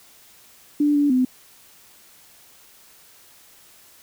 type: tone with pitch steps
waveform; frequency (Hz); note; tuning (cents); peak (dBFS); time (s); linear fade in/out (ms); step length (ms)
sine; 293.4 / 289 / 254.8; D4 / D4 / C4; -2 / -28 / -46; -15; 0.8-1.25; 5; 150
effects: white hiss -51 dBFS RMS until 4.02 s